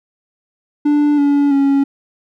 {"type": "tone with pitch steps", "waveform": "triangle", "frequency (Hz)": [293.7, 285.3, 277.2], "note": ["D4", "C#4", "C#4"], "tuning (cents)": [0, 50, 0], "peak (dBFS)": -8, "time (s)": [0.85, 1.84], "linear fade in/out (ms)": 10, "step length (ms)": 330, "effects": []}